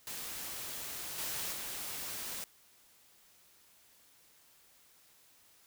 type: noise with level steps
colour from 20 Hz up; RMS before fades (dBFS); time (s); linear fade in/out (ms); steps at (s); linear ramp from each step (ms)
white; -42 / -38 / -41; 0.07-2.44; 0; 1.18 / 1.52; 10
effects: white hiss -64 dBFS RMS until 5.66 s